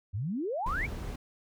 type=exponential sweep; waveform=sine; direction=up; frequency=87.7 to 2437 Hz; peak=-30 dBFS; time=0.13-0.87 s; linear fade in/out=20 ms
type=noise; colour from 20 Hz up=brown; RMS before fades=-36 dBFS; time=0.66-1.16 s; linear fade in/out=5 ms
effects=none